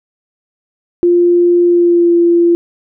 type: tone with pitch glide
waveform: sine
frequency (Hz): 349.2 to 342.8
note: F4 to F4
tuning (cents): 0 to -32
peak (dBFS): -6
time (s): 1.03-2.55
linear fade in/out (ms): 0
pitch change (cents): -32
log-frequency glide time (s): 1.65-2.14
effects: none